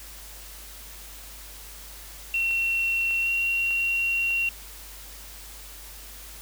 sine tone with pitch glide, 2723 to 2745 Hz, F7 to F7, -44 to -31 cents, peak -22 dBFS, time 2.34-4.49 s, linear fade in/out 2 ms, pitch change +13 cents, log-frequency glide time 3.22-3.28 s
click train, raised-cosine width 0.3 ms, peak -27 dBFS, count 4, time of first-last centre 2.51-4.306 s, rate 1.67 Hz
effects added 50 Hz sine -45 dBFS peak until 6.41 s + white hiss -44 dBFS RMS until 6.41 s

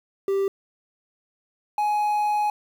triangle tone pair in turn, 392 / 837.6 Hz, G4 / G#5, 0 / +15 cents, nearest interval octave + minor second, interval 1315 cents, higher second, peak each -18 dBFS, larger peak neither, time 0.28-0.48 / 1.78-2.5 s, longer second, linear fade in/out 2 ms, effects 8-bit

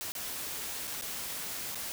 white noise with dropouts, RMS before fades -38 dBFS, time 0.01-1.92 s, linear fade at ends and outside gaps 0 ms, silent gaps 0.12-0.152 / 0.872-0.876 / 1.012-1.021 / 1.747-1.755 s, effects none

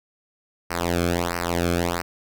sawtooth tone with flanger, 86.4 Hz, F2, 18 cents flat, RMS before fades -24 dBFS, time 0.7-2.02 s, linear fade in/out 10 ms, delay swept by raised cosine 0.28 to 1.07 ms, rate 1.5 Hz, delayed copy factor -0.95, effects none

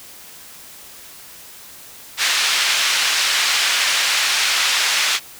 pink band-pass noise, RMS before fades -18 dBFS, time 2.17-5.2 s, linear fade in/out 50 ms, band 1900 to 5800 Hz, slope 12 dB/octave, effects white hiss -40 dBFS RMS until 5.39 s

